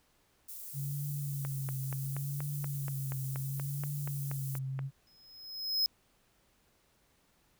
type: high-pass noise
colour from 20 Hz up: white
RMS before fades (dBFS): -45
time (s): 0.48-4.59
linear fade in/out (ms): 10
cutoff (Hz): 10000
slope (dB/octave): 12
type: tone with vibrato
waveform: sine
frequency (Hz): 138.59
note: C#3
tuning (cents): 0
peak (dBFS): -34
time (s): 0.73-4.91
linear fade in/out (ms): 50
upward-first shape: triangle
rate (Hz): 0.7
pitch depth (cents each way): 77
type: click train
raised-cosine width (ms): 0.5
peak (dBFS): -27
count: 15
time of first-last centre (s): 1.45-4.791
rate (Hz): 4.19
type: tone with exponential growth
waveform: square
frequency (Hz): 5120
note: D#8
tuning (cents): +49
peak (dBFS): -25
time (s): 5.07-5.86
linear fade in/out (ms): 0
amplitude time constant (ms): 170
effects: pink hiss -70 dBFS RMS until 7.59 s